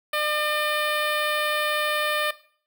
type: tone with notch filter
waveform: 10% pulse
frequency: 602 Hz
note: D5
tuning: 43 cents sharp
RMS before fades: -25 dBFS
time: 0.13-2.31 s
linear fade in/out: 5 ms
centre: 7200 Hz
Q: 1
effects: noise-tail reverb RT60 0.5 s tail -17 dB re dry